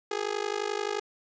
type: tone with amplitude modulation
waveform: sawtooth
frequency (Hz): 415.3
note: G#4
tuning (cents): 0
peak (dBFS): -21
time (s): 0.11-1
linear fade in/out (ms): 5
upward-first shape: sine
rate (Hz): 51.5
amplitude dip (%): 95
effects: resampled to 16000 Hz + 9-bit